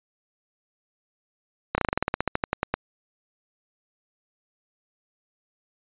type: slowing click train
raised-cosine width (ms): 0.5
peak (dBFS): -7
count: 17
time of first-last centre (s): 1.75-2.74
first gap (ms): 30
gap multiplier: 1.09
effects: resampled to 8000 Hz